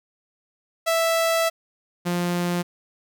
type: tone pair in turn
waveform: sawtooth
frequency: 659.3 / 175.49 Hz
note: E5 / F3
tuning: 0 / +9 cents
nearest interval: octave + major seventh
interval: 2291 cents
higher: first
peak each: -15 / -18 dBFS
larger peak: first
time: 0.86-1.5 / 2.05-2.63 s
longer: first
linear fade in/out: 20 ms
effects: none